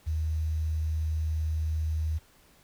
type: tone with quantisation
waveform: sine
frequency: 78.6 Hz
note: D#2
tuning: 18 cents sharp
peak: -26 dBFS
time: 0.06-2.19 s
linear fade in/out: 20 ms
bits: 9
effects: pink hiss -60 dBFS RMS until 2.63 s